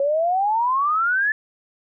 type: exponential sweep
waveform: sine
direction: up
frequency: 546 to 1760 Hz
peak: -17 dBFS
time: 0-1.32 s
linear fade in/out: 2 ms
effects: none